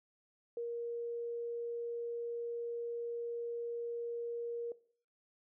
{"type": "tone", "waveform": "sine", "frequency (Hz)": 470.7, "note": "A#4", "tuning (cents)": 17, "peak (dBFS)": -36, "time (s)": [0.57, 4.72], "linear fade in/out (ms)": 2, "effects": ["noise-tail reverb RT60 0.5 s tail -19 dB re dry"]}